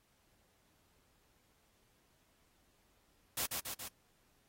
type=noise with echo; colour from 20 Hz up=white; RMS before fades=-36 dBFS; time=3.37-3.46 s; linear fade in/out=5 ms; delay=140 ms; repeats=3; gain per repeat=-3 dB; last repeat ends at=3.88 s; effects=pink hiss -73 dBFS RMS until 4.48 s + AAC 48 kbps